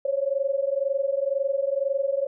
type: tone pair together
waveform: sine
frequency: 540 / 562 Hz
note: C#5 / C#5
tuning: -45 / +24 cents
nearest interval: minor second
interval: 69 cents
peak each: -25 / -25 dBFS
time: 0.05-2.27 s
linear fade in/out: 5 ms
effects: none